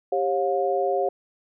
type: tone cluster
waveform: sine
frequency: 394.6 / 544 / 713 Hz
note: G4 / C#5 / F5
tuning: +11 / -33 / +36 cents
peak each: -25 dBFS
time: 0.12-1.09 s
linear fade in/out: 5 ms
effects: none